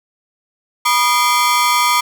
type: ring-modulated tone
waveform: sawtooth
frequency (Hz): 1100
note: C#6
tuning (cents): -14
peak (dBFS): -5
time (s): 0.85-2.01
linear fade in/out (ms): 10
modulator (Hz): 126
effects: none